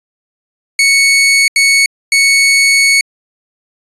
sawtooth tone bursts at uneven times, 2217 Hz, C#7, in tune, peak -3 dBFS, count 3, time 0.79-1.48 / 1.56-1.86 / 2.12-3.01 s, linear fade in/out 2 ms, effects resampled to 24000 Hz

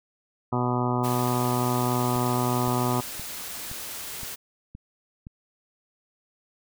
harmonic tone, 123.47 Hz, B2, in tune, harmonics 1 / 2 / 3 / 4 / 5 / 6 / 7 / 8 / 9 / 10, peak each -27 / -28 / -31 / -38 / -36 / -33 / -34 / -32 / -38 / -34 dBFS, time 0.52-3.01 s, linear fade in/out 10 ms
white noise, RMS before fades -36 dBFS, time 1.03-4.36 s, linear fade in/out 20 ms
click train, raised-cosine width 5 ms, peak -27 dBFS, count 7, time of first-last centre 2.16-5.269 s, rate 1.93 Hz
effects none

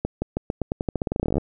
accelerating click train, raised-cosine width 2 ms, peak -10 dBFS, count 23, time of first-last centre 0.05-1.382 s, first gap 170 ms, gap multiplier 0.88, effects none

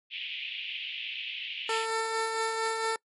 white band-pass noise, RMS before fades -37 dBFS, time 0.1-1.87 s, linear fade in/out 50 ms, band 2400 to 3200 Hz, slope 48 dB/octave
15% pulse tone with tremolo, 447.7 Hz, A4, 30 cents sharp, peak -20 dBFS, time 1.69-2.96 s, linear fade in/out 2 ms, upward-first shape sine, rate 4.4 Hz, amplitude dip 35%
effects noise-tail reverb RT60 0.1 s tail -24 dB re dry + MP3 48 kbps

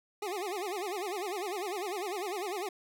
25% pulse tone with vibrato, 385.6 Hz, G4, 28 cents flat, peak -30 dBFS, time 0.22-2.69 s, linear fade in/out 5 ms, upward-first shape sine, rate 10 Hz, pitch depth 180 cents each way, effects none

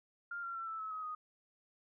sine tone with pitch steps, 1400 / 1372.8 / 1346.1 / 1319.9 / 1294.2 / 1269.1 / 1244.4 Hz, F6 / F6 / E6 / E6 / E6 / D#6 / D#6, +4 / -30 / +36 / +2 / -32 / +34 / 0 cents, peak -39 dBFS, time 0.31-1.15 s, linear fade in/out 5 ms, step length 120 ms, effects none

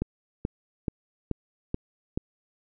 click train, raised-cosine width 3 ms, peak -14 dBFS, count 6, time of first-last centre 0.02-2.175 s, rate 2.32 Hz, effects none

